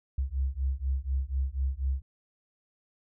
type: beating tone pair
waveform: sine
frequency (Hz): 64.9 / 69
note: C2 / C#2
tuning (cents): -13 / -7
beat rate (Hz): 4.1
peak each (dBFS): -30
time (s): 0.18-2.02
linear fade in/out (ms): 5
effects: none